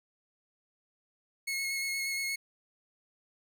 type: tone with vibrato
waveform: sawtooth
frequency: 2176 Hz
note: C#7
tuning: 33 cents flat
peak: -28 dBFS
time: 1.47-2.36 s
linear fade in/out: 10 ms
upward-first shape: square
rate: 8.5 Hz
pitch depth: 12 cents each way
effects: none